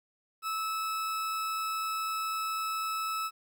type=tone; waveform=40% pulse; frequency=1304 Hz; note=E6; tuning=19 cents flat; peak=-30 dBFS; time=0.42-3.31 s; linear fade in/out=50 ms; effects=11-bit